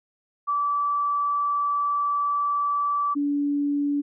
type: tone pair in turn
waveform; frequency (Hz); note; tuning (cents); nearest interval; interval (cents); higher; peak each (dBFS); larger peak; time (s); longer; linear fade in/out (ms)
sine; 1157 / 287.3; D6 / D4; -26 / -38; 2 octaves; 2412; first; -21; neither; 0.47-3.15 / 3.15-4.02; first; 20
effects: none